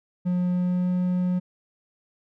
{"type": "tone with pitch glide", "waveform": "triangle", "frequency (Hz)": [179.2, 180.66], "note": ["F3", "F#3"], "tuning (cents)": [45, -41], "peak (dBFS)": -19, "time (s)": [0.25, 1.4], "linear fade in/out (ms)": 20, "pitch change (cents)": 14, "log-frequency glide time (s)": [0.51, 0.91], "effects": []}